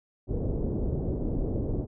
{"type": "low-pass noise", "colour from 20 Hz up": "pink", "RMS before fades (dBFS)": -29, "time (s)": [0.27, 1.87], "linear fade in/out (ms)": 50, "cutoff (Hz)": 490, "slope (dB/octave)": 24, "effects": []}